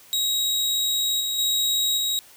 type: tone with level steps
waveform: sawtooth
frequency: 3813 Hz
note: A#7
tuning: 38 cents sharp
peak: -18 / -21 / -17 / -19 dBFS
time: 0.13-2.19 s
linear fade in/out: 0 ms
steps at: 1.2 / 1.38 / 1.97 s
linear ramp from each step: 10 ms
effects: white hiss -50 dBFS RMS until 2.36 s